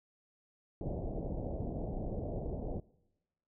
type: low-pass noise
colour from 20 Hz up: pink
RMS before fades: -38 dBFS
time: 0.81-2.8 s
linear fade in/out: 2 ms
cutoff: 710 Hz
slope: 48 dB/octave
effects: noise-tail reverb RT60 1.0 s tail -23 dB re dry